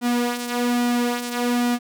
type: tone with flanger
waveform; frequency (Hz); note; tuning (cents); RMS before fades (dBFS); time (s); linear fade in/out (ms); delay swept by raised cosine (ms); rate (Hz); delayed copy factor
sawtooth; 242.1; B3; -34; -22; 0.01-1.79; 50; 1.8 to 4.2; 1.2; -0.55
effects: none